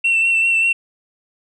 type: tone with vibrato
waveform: sine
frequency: 2699 Hz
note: E7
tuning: 40 cents sharp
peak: -11 dBFS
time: 0.04-0.73 s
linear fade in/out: 10 ms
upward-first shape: triangle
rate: 5.1 Hz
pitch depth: 28 cents each way
effects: tanh soft clip ceiling -11 dBFS